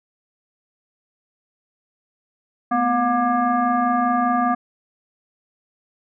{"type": "tone with frequency modulation", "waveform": "sine", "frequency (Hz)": 719, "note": "F#5", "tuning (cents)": -50, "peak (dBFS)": -16, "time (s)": [2.71, 4.55], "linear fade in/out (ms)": 10, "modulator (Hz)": 471, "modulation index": 1.3, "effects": []}